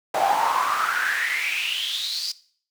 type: noise with high-pass filter sweep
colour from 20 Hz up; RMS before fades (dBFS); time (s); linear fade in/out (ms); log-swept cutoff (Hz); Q
brown; -24; 0.14-2.32; 5; 700 to 4900; 8.3
effects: noise-tail reverb RT60 0.5 s tail -18 dB re dry